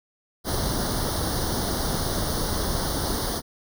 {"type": "noise with comb filter", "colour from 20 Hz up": "pink", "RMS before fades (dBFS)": -26, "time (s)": [0.44, 3.42], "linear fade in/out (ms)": 50, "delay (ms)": 0.2, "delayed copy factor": 0.95, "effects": []}